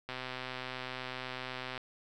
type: click train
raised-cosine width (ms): 0.3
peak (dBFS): -23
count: 217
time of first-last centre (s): 0.09-1.778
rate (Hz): 128
effects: none